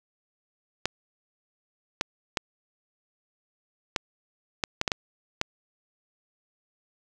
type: clicks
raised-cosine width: 0.2 ms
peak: -7 dBFS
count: 9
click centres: 0.856 / 2.011 / 2.372 / 3.962 / 4.638 / 4.814 / 4.878 / 4.918 / 5.414 s
effects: none